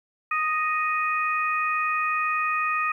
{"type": "harmonic tone", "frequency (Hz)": 622, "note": "D#5", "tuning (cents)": -1, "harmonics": [2, 3, 4], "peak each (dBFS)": [-24, -30, -28], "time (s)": [0.31, 2.92], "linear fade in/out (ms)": 5, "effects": ["10-bit"]}